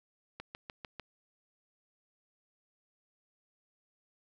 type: click train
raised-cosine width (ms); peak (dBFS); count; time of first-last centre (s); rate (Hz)
0.3; -26; 5; 0.4-0.997; 6.7
effects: none